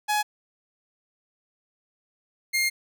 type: tone pair in turn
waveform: sawtooth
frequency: 841 / 2123 Hz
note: G#5 / C7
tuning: +22 / +25 cents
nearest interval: octave + major third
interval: 1603 cents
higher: second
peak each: -18 dBFS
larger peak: neither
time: 0.08-0.23 / 2.53-2.7 s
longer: second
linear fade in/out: 20 ms
effects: none